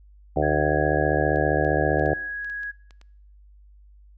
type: harmonic tone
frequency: 75.1 Hz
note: D2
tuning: 39 cents sharp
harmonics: 1 / 2 / 4 / 5 / 6 / 7 / 8 / 9 / 10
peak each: -28 / -28 / -28 / -28 / -28 / -28 / -28 / -28 / -28 dBFS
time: 0.36-2.14 s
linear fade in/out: 5 ms
type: tone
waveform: sine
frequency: 1661.2 Hz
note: G#6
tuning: in tune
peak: -28 dBFS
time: 0.42-2.72 s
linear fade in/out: 20 ms
type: clicks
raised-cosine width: 0.2 ms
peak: -33 dBFS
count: 9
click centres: 1.36 / 1.648 / 1.995 / 2.06 / 2.446 / 2.499 / 2.633 / 2.908 / 3.014 s
effects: noise-tail reverb RT60 0.8 s tail -23 dB re dry + added 50 Hz sine -48 dBFS peak until 4.17 s